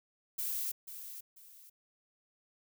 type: noise with echo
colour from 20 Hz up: violet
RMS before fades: -36 dBFS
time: 0.38-0.72 s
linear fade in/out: 10 ms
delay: 490 ms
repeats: 2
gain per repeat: -10 dB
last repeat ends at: 1.7 s
effects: none